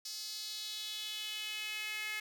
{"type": "tone with high-pass filter sweep", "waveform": "sawtooth", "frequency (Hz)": 427.1, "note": "G#4", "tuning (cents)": 48, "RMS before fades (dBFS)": -41, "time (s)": [0.05, 2.2], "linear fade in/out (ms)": 5, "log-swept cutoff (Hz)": [5000, 2100], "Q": 3.5, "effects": []}